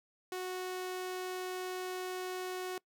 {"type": "tone", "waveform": "sawtooth", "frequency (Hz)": 368.1, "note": "F#4", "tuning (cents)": -9, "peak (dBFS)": -33, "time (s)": [0.32, 2.78], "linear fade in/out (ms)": 2, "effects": ["noise-tail reverb RT60 0.1 s tail -23 dB re dry"]}